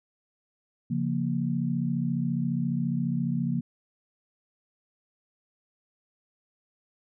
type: chord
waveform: sine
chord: Bb minor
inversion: first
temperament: equal with one note detuned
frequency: 138.59 / 173.21 / 233.1 Hz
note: Db3 / F3 / Bb3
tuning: 0 / -14 / 0 cents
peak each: -30 / -29 / -29 dBFS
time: 0.9-3.61 s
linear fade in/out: 10 ms
effects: none